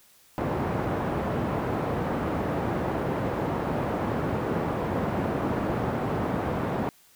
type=band-pass noise; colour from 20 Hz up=pink; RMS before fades=-28 dBFS; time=0.38-6.89 s; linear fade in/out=0 ms; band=110 to 1000 Hz; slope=12 dB/octave; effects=white hiss -58 dBFS RMS until 7.15 s